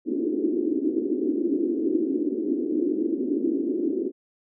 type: band-pass noise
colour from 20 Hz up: white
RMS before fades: -25 dBFS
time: 0.05-4.12 s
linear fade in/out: 50 ms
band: 270 to 360 Hz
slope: 48 dB/octave
effects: none